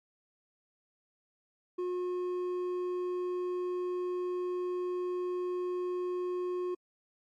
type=tone with hard clipping; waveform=sine; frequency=360 Hz; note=F#4; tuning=47 cents flat; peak=-33 dBFS; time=1.78-6.75 s; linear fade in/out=10 ms; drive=5 dB; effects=AAC 64 kbps